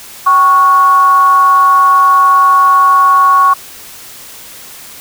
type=tone with frequency modulation; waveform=sine; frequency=1108.7 Hz; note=C#6; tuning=in tune; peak=-4 dBFS; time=0.26-3.54 s; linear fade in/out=10 ms; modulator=335 Hz; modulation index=0.34; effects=white hiss -32 dBFS RMS until 5 s